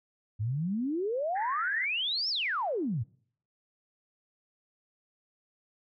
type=exponential two-way sweep; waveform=sine; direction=up then down; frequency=99.6 to 5520 to 99.6 Hz; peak=-28 dBFS; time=0.39-3.04 s; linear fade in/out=20 ms; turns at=2.29 s
type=band-pass noise; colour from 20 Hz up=white; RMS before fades=-40 dBFS; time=1.35-1.86 s; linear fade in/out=20 ms; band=1600 to 1900 Hz; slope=96 dB/octave
effects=noise-tail reverb RT60 0.6 s tail -25 dB re dry